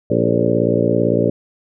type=harmonic tone with a mistuned harmonic; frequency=57.8 Hz; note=A#1; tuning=14 cents flat; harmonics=2 / 3 / 4 / 5 / 6 / 7 / 8 / 9 / 10; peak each=-22 / -22 / -22 / -22 / -22 / -22 / -22 / -22 / -22 dBFS; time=0.1-1.3 s; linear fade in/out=5 ms; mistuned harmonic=8; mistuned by=-53 cents; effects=none